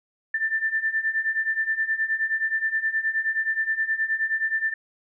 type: beating tone pair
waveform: sine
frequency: 1772 / 1781.5 Hz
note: A6 / A6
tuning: +12 / +21 cents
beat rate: 9.5 Hz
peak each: -27 / -24 dBFS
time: 0.34-4.74 s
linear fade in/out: 5 ms
effects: none